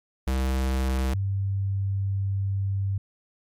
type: tone pair in turn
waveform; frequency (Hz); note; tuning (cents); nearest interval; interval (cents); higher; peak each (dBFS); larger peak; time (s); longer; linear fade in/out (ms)
square / sine; 65.41 / 98; C2 / G2; 0 / 0; perfect fifth; 700; second; -23; neither; 0.27-1.14 / 1.14-2.98; second; 5
effects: MP3 96 kbps